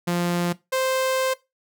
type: tone pair in turn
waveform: sawtooth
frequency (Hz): 174.4 / 522.6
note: F3 / C5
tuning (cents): -2 / -2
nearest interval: octave + perfect fifth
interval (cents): 1900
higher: second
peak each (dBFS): -17 / -17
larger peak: neither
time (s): 0.07-0.53 / 0.72-1.34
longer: second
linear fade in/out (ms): 10
effects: noise-tail reverb RT60 0.2 s tail -18 dB re dry